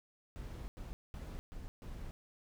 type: noise bursts at uneven times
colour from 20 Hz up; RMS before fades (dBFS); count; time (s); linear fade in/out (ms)
brown; -45; 5; 0.36-0.68 / 0.77-0.93 / 1.14-1.39 / 1.52-1.68 / 1.82-2.11; 0
effects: none